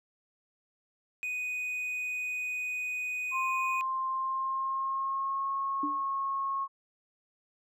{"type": "tone", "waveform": "triangle", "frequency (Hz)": 2489, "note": "D#7", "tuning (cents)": 0, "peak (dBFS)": -30, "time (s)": [1.23, 3.81], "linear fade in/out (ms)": 0}
{"type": "tone with pitch glide", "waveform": "sine", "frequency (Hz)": [1052, 1091], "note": ["C6", "C#6"], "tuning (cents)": [9, -28], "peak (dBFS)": -29, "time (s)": [3.31, 6.68], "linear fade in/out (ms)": 50, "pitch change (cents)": 63, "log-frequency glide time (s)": [4.09, 5.5]}
{"type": "tone with exponential decay", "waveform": "sine", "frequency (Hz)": 293.7, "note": "D4", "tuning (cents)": 0, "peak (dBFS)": -29, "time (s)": [5.83, 6.05], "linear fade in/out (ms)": 5, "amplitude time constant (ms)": 47}
{"effects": []}